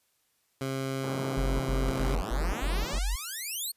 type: tone with pitch glide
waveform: 15% pulse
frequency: 134.1 to 132.41 Hz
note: C3 to C3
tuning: +43 to +21 cents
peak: -24 dBFS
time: 0.61-2.15 s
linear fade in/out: 2 ms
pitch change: -22 cents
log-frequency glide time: 1.29-1.82 s
type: band-pass noise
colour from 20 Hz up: pink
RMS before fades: -38 dBFS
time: 1.03-2.99 s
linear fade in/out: 10 ms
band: 130 to 1200 Hz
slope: 24 dB/octave
type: tone bursts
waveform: sine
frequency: 46 Hz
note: F#1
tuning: 9 cents flat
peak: -26 dBFS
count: 6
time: 1.37-3.16 s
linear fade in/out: 10 ms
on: 230 ms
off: 82 ms
type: exponential sweep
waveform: 5% pulse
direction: up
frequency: 36.85 to 4479 Hz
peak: -24 dBFS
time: 1.86-3.72 s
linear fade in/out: 10 ms
effects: white hiss -72 dBFS RMS until 3.76 s + resampled to 32000 Hz